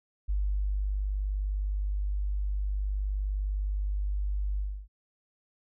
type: tone with ADSR envelope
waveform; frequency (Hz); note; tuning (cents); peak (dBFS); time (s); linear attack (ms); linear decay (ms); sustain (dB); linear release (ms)
sine; 49.75; G1; +26; -25; 0.28-4.88; 18; 800; -2; 290
effects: none